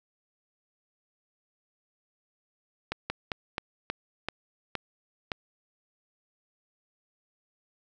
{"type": "slowing click train", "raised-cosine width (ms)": 0.3, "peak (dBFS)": -14, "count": 8, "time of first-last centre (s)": [2.92, 5.318], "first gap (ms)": 180, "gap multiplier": 1.21, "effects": []}